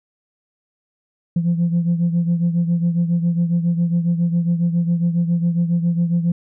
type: beating tone pair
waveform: sine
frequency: 169.9 / 177.2 Hz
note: F3 / F3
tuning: -47 / +25 cents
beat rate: 7.3 Hz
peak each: -15 / -21 dBFS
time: 1.36-6.32 s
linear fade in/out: 5 ms
effects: tanh soft clip ceiling -11 dBFS